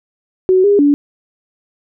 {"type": "tone with pitch steps", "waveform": "sine", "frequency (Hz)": [372.9, 406.1, 288], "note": ["F#4", "G#4", "D4"], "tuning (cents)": [14, -39, -34], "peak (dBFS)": -7, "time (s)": [0.49, 0.94], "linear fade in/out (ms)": 0, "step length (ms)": 150, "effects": []}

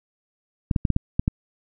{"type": "clicks", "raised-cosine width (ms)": 5, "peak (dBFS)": -7, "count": 7, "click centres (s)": [0.712, 0.762, 0.852, 0.903, 0.964, 1.195, 1.279], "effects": []}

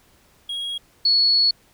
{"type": "tone pair in turn", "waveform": ["triangle", "sine"], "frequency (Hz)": [3296, 4386], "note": ["G#7", "C#8"], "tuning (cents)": [-14, -19], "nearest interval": "perfect fourth", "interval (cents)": 495, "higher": "second", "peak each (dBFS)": [-24, -14], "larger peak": "second", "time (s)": [[0.49, 0.78], [1.05, 1.51]], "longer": "second", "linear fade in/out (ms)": 5, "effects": ["pink hiss -57 dBFS RMS until 1.73 s"]}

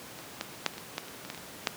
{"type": "clicks", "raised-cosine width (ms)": 0.2, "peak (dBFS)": [-26, -14, -7, -30, -23, -13, -28, -25, -18, -24, -26, -7], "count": 12, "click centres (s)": [0.189, 0.411, 0.663, 0.737, 0.781, 0.981, 1.083, 1.25, 1.301, 1.347, 1.377, 1.672], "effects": ["pink hiss -45 dBFS RMS until 1.76 s", "high-pass 150 Hz 12 dB/octave"]}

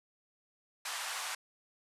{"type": "band-pass noise", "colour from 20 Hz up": "pink", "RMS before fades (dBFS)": -39, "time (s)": [0.85, 1.35], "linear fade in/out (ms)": 5, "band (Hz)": [820, 11000], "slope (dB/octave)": 24, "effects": ["resampled to 32000 Hz"]}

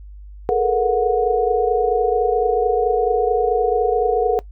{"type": "tone cluster", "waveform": "sine", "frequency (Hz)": [424, 448.4, 477.8, 731], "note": ["G#4", "A4", "A#4", "F#5"], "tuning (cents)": [36, 33, 43, -21], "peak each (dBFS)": -20, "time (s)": [0.49, 4.39], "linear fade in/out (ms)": 0, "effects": ["noise-tail reverb RT60 0.1 s tail -20 dB re dry", "added 50 Hz sine -35 dBFS peak until 4.51 s"]}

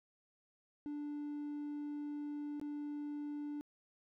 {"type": "tone with dropouts", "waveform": "triangle", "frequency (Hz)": 293.4, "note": "D4", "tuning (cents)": -2, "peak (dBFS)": -37, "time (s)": [0.86, 3.61], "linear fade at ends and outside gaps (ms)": 0, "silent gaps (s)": [2.598, 2.614], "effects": ["tanh soft clip ceiling -33 dBFS"]}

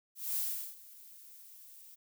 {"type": "noise with ADSR envelope", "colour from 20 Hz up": "violet", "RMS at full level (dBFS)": -33, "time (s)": [0.15, 1.96], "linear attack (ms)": 210, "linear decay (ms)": 390, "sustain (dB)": -21, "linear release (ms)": 22, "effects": []}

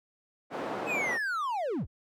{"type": "band-pass noise", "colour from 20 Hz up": "white", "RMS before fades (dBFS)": -35, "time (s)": [0.5, 1.19], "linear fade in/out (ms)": 50, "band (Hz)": [270, 760], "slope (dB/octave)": 12}
{"type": "linear sweep", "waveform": "triangle", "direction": "down", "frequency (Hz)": [2612, 34.67], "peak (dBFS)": -27, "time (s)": [0.86, 1.87], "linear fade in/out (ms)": 50}
{"effects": []}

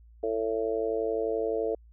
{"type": "harmonic tone", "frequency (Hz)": 111.5, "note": "A2", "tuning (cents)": 23, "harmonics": [3, 4, 5, 6], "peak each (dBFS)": [-36, -28, -34, -34], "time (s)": [0.23, 1.75], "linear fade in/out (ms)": 5, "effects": ["added 57 Hz sine -51 dBFS peak until 1.92 s"]}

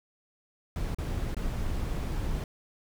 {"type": "noise with dropouts", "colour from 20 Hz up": "brown", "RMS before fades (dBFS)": -31, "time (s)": [0.76, 2.44], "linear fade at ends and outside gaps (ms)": 1, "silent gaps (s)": [[0.947, 0.985], [1.346, 1.367]], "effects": []}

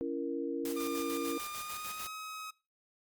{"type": "chord", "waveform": "sine", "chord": "A# diminished", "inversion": "first", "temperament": "just", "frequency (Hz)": [279.7, 335.6, 466.2], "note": ["C#4", "E4", "A#4"], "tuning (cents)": [16, 31, 0], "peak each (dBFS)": -37, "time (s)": [0.01, 1.38], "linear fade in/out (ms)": 0}
{"type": "noise with tremolo", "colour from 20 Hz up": "white", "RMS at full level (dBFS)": -43, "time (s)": [0.65, 2.07], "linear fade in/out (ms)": 2, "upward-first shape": "square", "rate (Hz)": 6.7, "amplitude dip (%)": 55}
{"type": "tone with pitch glide", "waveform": "sawtooth", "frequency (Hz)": [1200, 1271.4], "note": ["D6", "D#6"], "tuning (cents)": [37, 37], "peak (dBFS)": -37, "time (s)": [0.76, 2.51], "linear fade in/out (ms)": 10, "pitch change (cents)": 100, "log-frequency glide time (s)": [1.47, 2.11]}
{"effects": ["noise-tail reverb RT60 0.3 s tail -21 dB re dry", "Opus 48 kbps"]}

